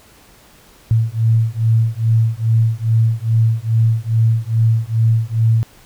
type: beating tone pair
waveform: sine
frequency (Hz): 111.8 / 114.2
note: A2 / A#2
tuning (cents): +28 / -35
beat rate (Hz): 2.4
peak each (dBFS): -15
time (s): 0.91-5.63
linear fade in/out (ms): 0
effects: pink hiss -47 dBFS RMS until 5.85 s